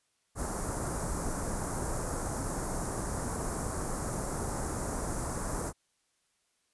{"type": "band-stop noise", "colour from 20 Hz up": "pink", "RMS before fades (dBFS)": -34, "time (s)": [0.35, 5.73], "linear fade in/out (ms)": 50, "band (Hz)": [1400, 6900], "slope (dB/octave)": 24, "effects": ["white hiss -75 dBFS RMS until 6.73 s", "resampled to 24000 Hz"]}